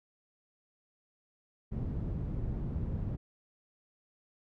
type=low-pass noise; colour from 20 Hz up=white; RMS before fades=-35 dBFS; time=1.71-3.17 s; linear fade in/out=20 ms; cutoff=130 Hz; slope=12 dB/octave; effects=none